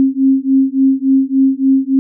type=beating tone pair; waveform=sine; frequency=266.1 / 269.6 Hz; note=C4 / C#4; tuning=+29 / -48 cents; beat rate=3.5 Hz; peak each=-12 dBFS; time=0-1.99 s; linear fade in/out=0 ms; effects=none